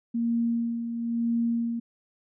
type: tone with tremolo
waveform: sine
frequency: 233.1 Hz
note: A#3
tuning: in tune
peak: -22 dBFS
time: 0.14-1.8 s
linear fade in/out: 10 ms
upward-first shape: sine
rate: 1 Hz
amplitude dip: 55%
effects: none